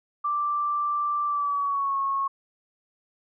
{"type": "tone with pitch glide", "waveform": "sine", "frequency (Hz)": [1174.7, 1096], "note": ["D6", "C#6"], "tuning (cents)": [0, -20], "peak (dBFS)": -23, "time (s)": [0.24, 2.28], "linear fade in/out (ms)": 10, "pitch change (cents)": -120, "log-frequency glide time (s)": [1.26, 1.97], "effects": []}